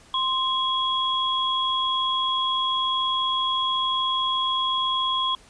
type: tone pair together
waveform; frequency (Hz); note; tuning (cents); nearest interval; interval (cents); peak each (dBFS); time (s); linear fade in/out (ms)
sine; 1046.5 / 3322; C6 / G#7; 0 / 0; octave + minor sixth; 2000; -24 / -24; 0.14-5.35; 2
effects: pink hiss -52 dBFS RMS until 5.49 s + resampled to 22050 Hz